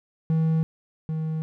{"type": "tone pair in turn", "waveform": "triangle", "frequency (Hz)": [160.5, 158.29], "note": ["E3", "D#3"], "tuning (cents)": [-46, 30], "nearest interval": "unison", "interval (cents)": 24, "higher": "first", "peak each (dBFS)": [-17, -23], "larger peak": "first", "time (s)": [[0.3, 0.63], [1.09, 1.42]], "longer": "neither", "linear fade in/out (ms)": 0, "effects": []}